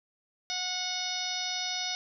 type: harmonic tone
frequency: 732 Hz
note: F#5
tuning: 19 cents flat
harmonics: 1 / 2 / 3 / 4 / 5 / 6 / 7 / 8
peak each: -40 / -44 / -39 / -42 / -36 / -41 / -36 / -40 dBFS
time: 0.5-1.95 s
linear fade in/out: 0 ms
effects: none